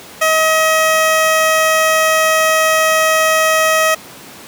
15% pulse tone, 635 Hz, D#5, 35 cents sharp, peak -4 dBFS, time 0.21-3.95 s, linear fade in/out 10 ms, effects pink hiss -35 dBFS RMS until 4.47 s + high-pass 150 Hz 12 dB/octave

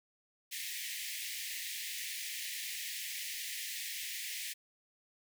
pink high-pass noise, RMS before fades -41 dBFS, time 0.51-4.54 s, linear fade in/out 20 ms, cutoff 1800 Hz, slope 96 dB/octave, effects none

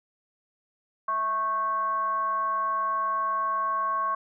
sine tone with frequency modulation, 1100 Hz, C#6, 14 cents flat, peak -24 dBFS, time 1.08-4.15 s, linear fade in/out 5 ms, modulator 448 Hz, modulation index 0.4, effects none

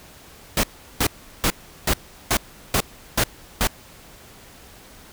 pink noise bursts, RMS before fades -19 dBFS, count 8, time 0.57-3.672 s, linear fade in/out 2 ms, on 64 ms, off 370 ms, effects pink hiss -46 dBFS RMS until 5.12 s

